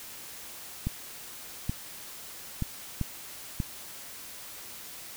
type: clicks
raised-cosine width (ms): 5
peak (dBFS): -16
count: 5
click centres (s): 0.87 / 1.695 / 2.623 / 3.013 / 3.602
effects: white hiss -44 dBFS RMS until 5.16 s